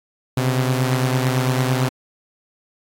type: beating tone pair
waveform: sawtooth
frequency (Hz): 127.4 / 136.3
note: C3 / C#3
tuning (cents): -46 / -29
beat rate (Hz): 8.9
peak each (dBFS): -14 / -20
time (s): 0.37-1.89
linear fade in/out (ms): 5
effects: AAC 48 kbps